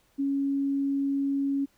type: tone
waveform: sine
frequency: 277.2 Hz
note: C#4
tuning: in tune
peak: -24 dBFS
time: 0.18-1.66 s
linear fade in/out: 20 ms
effects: pink hiss -66 dBFS RMS until 1.77 s